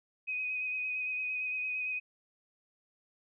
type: tone with vibrato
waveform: sine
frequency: 2509 Hz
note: D#7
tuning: 14 cents sharp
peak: -32 dBFS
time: 0.27-2 s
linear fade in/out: 20 ms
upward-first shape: sine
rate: 8.8 Hz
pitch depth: 20 cents each way
effects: none